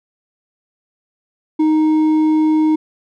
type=tone with hard clipping; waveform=sine; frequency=311.1 Hz; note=D#4; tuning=in tune; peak=-12 dBFS; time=1.59-2.76 s; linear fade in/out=10 ms; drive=4 dB; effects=none